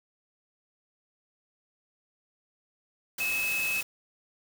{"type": "tone in noise", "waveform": "sine", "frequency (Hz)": 2586, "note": "E7", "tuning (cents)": -34, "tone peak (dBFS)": -27, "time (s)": [3.2, 3.81], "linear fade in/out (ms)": 5, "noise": "white", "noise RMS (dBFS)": -36, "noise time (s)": [3.18, 3.83], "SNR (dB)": 6, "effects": []}